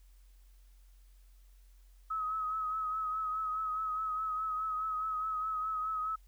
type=tone with vibrato; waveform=sine; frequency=1278 Hz; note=D#6; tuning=46 cents sharp; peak=-32 dBFS; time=2.1-6.16 s; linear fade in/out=10 ms; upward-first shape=triangle; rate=4.8 Hz; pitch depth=42 cents each way; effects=added 45 Hz sine -56 dBFS peak until 6.27 s + white hiss -72 dBFS RMS until 6.27 s